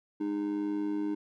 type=tone with amplitude modulation; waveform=triangle; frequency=306.8 Hz; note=D#4; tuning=24 cents flat; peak=-24 dBFS; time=0.2-1.15 s; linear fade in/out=10 ms; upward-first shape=sine; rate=101 Hz; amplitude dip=70%; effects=none